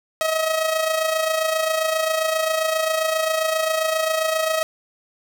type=tone with amplitude modulation; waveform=sawtooth; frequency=637 Hz; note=D#5; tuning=41 cents sharp; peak=-13 dBFS; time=0.21-4.63 s; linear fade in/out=0 ms; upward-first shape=sine; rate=27.5 Hz; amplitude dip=55%; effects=none